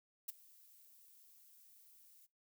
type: noise with ADSR envelope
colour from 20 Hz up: violet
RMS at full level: -40 dBFS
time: 0.28-2.27 s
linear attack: 10 ms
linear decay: 18 ms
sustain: -24 dB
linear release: 24 ms
effects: noise-tail reverb RT60 0.2 s tail -20 dB re dry